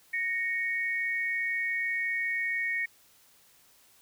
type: tone pair together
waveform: sine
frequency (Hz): 1864.7 / 2219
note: A#6 / C#7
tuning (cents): 0 / +1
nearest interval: minor third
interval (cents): 301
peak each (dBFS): -30 / -31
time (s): 0.13-2.86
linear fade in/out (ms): 10
effects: white hiss -61 dBFS RMS until 4.01 s